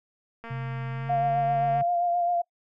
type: click train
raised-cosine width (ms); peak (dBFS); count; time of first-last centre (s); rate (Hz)
0.5; -26; 316; 0.44-1.81; 230
type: tone with pitch glide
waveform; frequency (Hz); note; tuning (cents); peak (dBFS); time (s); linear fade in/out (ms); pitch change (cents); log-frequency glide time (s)
sine; 130.8 to 141; C3 to C#3; 0 to +30; -30; 0.5-1.83; 10; +130; 0.91-1.25
type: tone with vibrato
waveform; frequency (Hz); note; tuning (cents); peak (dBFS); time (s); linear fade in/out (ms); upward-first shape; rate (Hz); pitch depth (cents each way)
sine; 698.5; F5; 0; -22; 1.09-2.42; 10; sine; 7.6; 26
effects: noise-tail reverb RT60 0.1 s tail -24 dB re dry